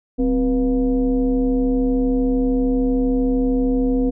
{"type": "tone with frequency modulation", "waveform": "sine", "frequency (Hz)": 260.5, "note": "C4", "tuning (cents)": -7, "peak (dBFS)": -15, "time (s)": [0.18, 4.11], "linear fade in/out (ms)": 20, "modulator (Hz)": 224, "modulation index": 0.84, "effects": []}